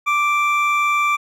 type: tone pair together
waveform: triangle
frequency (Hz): 1174.7 / 2349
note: D6 / D7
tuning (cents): 0 / 0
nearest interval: octave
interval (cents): 1200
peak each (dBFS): -15 / -18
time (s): 0.06-1.17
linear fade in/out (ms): 20
effects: none